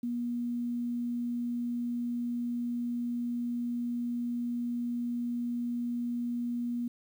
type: tone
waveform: sine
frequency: 240 Hz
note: B3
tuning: 49 cents flat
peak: -30 dBFS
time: 0.03-6.88 s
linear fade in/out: 5 ms
effects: 10-bit